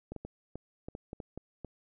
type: clicks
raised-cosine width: 2 ms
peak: -27 dBFS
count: 10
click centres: 0.12 / 0.163 / 0.25 / 0.556 / 0.885 / 0.951 / 1.131 / 1.202 / 1.376 / 1.647 s
effects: none